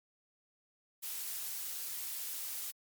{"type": "noise", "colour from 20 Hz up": "blue", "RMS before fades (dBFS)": -40, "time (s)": [1.02, 2.72], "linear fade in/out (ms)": 20, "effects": ["MP3 96 kbps"]}